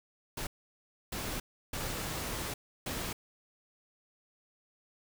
pink noise bursts at uneven times, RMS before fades -37 dBFS, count 4, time 0.37-0.47 / 1.12-1.4 / 1.73-2.54 / 2.86-3.13 s, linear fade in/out 5 ms, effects none

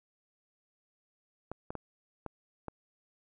clicks, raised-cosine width 1 ms, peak -24 dBFS, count 5, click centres 1.516 / 1.705 / 1.753 / 2.263 / 2.683 s, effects none

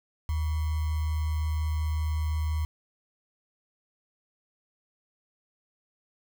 sine tone with sample-and-hold, 77.78 Hz, D#2, in tune, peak -25 dBFS, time 0.29-2.65 s, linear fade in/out 0 ms, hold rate 1050 Hz, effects none

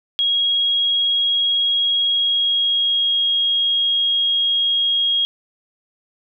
sine tone with pitch glide, 3294 to 3273 Hz, G#7 to G#7, -15 to -26 cents, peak -15 dBFS, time 0.19-5.25 s, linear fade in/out 0 ms, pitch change -11 cents, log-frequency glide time 2.04-3.18 s, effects none

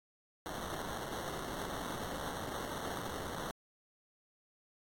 white noise with sample-and-hold, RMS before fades -41 dBFS, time 0.46-3.51 s, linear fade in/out 0 ms, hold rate 2450 Hz, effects AAC 64 kbps

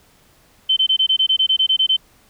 sine tone bursts, 3080 Hz, G7, 31 cents flat, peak -12 dBFS, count 13, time 0.69-1.967 s, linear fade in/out 10 ms, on 77 ms, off 23 ms, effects pink hiss -54 dBFS RMS until 2.29 s

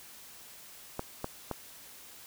clicks, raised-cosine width 1 ms, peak -19 dBFS, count 3, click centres 0.994 / 1.244 / 1.513 s, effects white hiss -51 dBFS RMS until 2.26 s

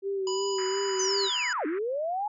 sine tone with vibrato, 386.6 Hz, G4, 24 cents flat, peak -27 dBFS, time 0.02-1.3 s, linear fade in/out 50 ms, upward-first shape sine, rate 2.8 Hz, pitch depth 44 cents each way
harmonic tone, 987.8 Hz, B5, in tune, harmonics 1 / 3 / 5 / 7, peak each -35 / -39 / -37 / -38 dBFS, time 0.27-1.53 s, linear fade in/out 2 ms
white band-pass noise, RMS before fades -42 dBFS, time 0.58-1.79 s, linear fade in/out 5 ms, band 1200 to 2000 Hz, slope 48 dB/octave
sine linear two-way sweep, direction down then up, 6360 to 288.4 to 856 Hz, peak -27 dBFS, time 0.99-2.28 s, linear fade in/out 5 ms, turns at 1.66 s
effects none

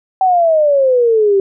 sine exponential sweep, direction down, 768 to 385.4 Hz, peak -8 dBFS, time 0.21-1.4 s, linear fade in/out 2 ms, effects none

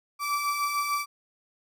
35% pulse beating tone pair, 1155 / 1161.7 Hz, D6 / D6, -29 / -19 cents, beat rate 6.7 Hz, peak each -32 / -25 dBFS, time 0.19-1.06 s, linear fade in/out 50 ms, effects none

